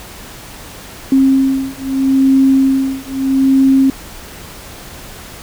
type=beating tone pair; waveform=sine; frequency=267.5 / 268.28 Hz; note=C4 / C4; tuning=+38 / +43 cents; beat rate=0.78 Hz; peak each=-12 dBFS; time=1.12-3.9 s; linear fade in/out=2 ms; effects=pink hiss -33 dBFS RMS until 5.42 s